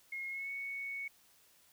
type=tone with pitch glide; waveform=sine; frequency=2155 to 2219 Hz; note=C#7 to C#7; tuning=-49 to +1 cents; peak=-38 dBFS; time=0.12-1.08 s; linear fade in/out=5 ms; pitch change=+50 cents; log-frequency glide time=0.3-0.5 s; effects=white hiss -66 dBFS RMS until 1.72 s